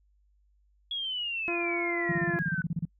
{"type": "exponential sweep", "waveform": "sine", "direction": "down", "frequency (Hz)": [3359, 1492], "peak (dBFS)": -30, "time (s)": [0.91, 2.62], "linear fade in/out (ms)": 2}
{"type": "harmonic tone", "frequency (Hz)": 343.8, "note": "F4", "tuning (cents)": -27, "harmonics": [1, 2, 3, 4, 5, 6, 7], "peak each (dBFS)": [-31, -37, -41, -43, -45, -47, -48], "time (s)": [1.48, 2.39], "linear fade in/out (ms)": 0}
{"type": "tone bursts", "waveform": "sine", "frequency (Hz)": 166.5, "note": "E3", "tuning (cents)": 18, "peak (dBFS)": -26, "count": 13, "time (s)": [2.09, 2.853], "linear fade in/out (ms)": 5, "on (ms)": 31, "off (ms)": 30}
{"effects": ["noise-tail reverb RT60 0.1 s tail -26 dB re dry", "added 50 Hz sine -63 dBFS peak until 2.99 s"]}